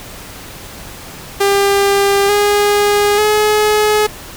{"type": "tone with pitch steps", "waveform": "sawtooth", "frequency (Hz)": [398.7, 411.1, 423.9], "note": ["G4", "G#4", "G#4"], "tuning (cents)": [29, -18, 35], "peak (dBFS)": -6, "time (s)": [1.4, 4.07], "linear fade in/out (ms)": 10, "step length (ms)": 890, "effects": ["pink hiss -32 dBFS RMS until 4.36 s"]}